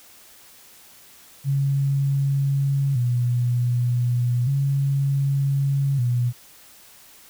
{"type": "tone with vibrato", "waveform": "sine", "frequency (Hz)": 130, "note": "C3", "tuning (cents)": -11, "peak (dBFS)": -18, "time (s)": [1.44, 6.33], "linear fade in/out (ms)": 50, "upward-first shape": "square", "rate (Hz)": 0.33, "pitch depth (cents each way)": 110, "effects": ["white hiss -49 dBFS RMS until 7.29 s"]}